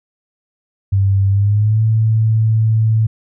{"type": "tone with pitch glide", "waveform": "sine", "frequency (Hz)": [98, 110.64], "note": ["G2", "A2"], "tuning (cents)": [0, 10], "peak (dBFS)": -10, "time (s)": [0.92, 3.07], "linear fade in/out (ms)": 10, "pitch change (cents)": 210, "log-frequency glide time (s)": [1.29, 1.82], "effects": []}